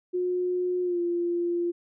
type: tone with pitch glide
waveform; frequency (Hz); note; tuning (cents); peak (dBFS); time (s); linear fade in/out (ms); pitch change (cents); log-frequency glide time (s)
sine; 360.8 to 346.3; F#4 to F4; -44 to -15; -24; 0.13-1.72; 20; -71; 0.83-1
effects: none